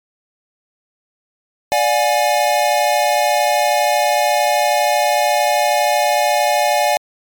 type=tone cluster; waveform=square; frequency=589 / 718 / 831 Hz; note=D5 / F5 / G#5; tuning=+5 / +48 / +1 cents; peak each=-18 dBFS; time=1.72-6.97 s; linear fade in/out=0 ms; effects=MP3 96 kbps